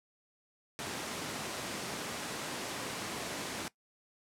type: high-pass noise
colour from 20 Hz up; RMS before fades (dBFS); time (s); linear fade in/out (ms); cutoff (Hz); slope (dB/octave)
pink; -39; 0.79-3.68; 0; 180; 12
effects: noise-tail reverb RT60 0.1 s tail -19 dB re dry + low-pass 10000 Hz 12 dB/octave